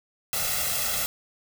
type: noise with comb filter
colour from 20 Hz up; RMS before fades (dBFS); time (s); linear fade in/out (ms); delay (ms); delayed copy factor
white; -27; 0.33-1.06; 0; 1.5; +1
effects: none